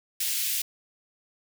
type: high-pass noise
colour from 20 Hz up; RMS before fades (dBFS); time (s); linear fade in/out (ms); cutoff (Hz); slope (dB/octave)
white; -28; 0.2-0.62; 5; 2200; 24
effects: none